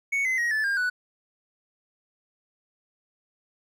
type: tone with pitch steps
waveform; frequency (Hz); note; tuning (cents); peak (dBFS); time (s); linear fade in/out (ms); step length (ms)
triangle; 2221 / 2048 / 1889.3 / 1742.6 / 1607.2 / 1482.3; C#7 / C7 / A#6 / A6 / G6 / F#6; +3 / -38 / +23 / -17 / +43 / +3; -21; 0.12-0.9; 10; 130
effects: none